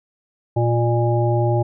harmonic tone with a mistuned harmonic, 117.7 Hz, A#2, 17 cents sharp, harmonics 1 / 3 / 5 / 7, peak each -17 / -22 / -24 / -25 dBFS, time 0.56-1.63 s, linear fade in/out 10 ms, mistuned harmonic 5, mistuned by +28 cents, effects none

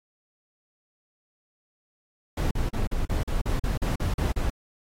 brown noise bursts, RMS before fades -25 dBFS, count 12, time 2.37-4.501 s, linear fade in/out 5 ms, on 140 ms, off 41 ms, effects AAC 48 kbps

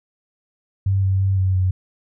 sine tone with pitch steps, 97.2 / 95.7 / 96.6 / 94.2 / 92.7 Hz, G2 / G2 / G2 / F#2 / F#2, -14 / -41 / -25 / +32 / +4 cents, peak -15 dBFS, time 0.86-1.71 s, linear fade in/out 5 ms, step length 170 ms, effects none

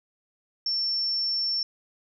sine tone, 5420 Hz, E8, 47 cents sharp, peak -24 dBFS, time 0.66-1.63 s, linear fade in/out 2 ms, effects none

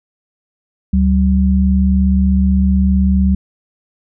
sine tone pair together, 72 / 191.22 Hz, D2 / G3, -34 / -43 cents, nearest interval octave + perfect fourth, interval 1691 cents, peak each -12 dBFS, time 0.93-3.35 s, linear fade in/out 5 ms, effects none

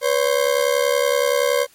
40% pulse ring-modulated tone, 528 Hz, C5, 16 cents sharp, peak -12 dBFS, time 0.01-1.67 s, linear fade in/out 50 ms, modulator 35.3 Hz, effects white hiss -52 dBFS RMS until 1.74 s + MP3 64 kbps

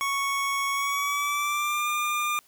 25% pulse tone with pitch glide, 1108.7 to 1202.1 Hz, C#6 to D6, 0 to +40 cents, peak -21 dBFS, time 0.01-2.39 s, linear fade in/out 0 ms, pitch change +140 cents, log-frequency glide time 0.72-1.87 s, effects white hiss -60 dBFS RMS until 2.47 s

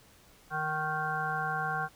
harmonic tone with a mistuned harmonic, 155.56 Hz, D#3, in tune, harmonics 1 / 3 / 5 / 7 / 9 / 10, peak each -39 / -44 / -34 / -37 / -36 / -36 dBFS, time 0.5-1.89 s, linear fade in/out 50 ms, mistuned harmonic 5, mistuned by -20 cents, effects pink hiss -59 dBFS RMS until 1.95 s

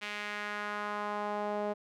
sawtooth tone with band-pass filter sweep, 207.7 Hz, G#3, in tune, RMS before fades -36 dBFS, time 0.01-1.74 s, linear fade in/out 20 ms, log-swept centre 2500 to 600 Hz, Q 1.8, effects none

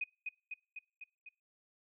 sine tone with echo, 2498 Hz, D#7, 6 cents sharp, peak -33 dBFS, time 0.01-0.04 s, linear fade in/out 5 ms, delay 250 ms, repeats 5, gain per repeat -3 dB, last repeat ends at 1.29 s, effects noise-tail reverb RT60 0.4 s tail -26 dB re dry

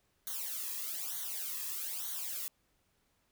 blue noise with flanger, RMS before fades -39 dBFS, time 0.27-2.48 s, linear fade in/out 0 ms, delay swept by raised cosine 0.39 to 1.39 ms, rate 1.1 Hz, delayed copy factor -1, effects pink hiss -75 dBFS RMS until 3.31 s

